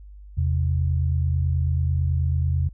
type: tone pair together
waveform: sine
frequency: 82.41 / 131.58 Hz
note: E2 / C3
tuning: 0 / +10 cents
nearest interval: minor sixth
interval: 810 cents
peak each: -20 / -25 dBFS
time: 0.37-2.69 s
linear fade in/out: 10 ms
effects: added 50 Hz sine -40 dBFS peak until 2.73 s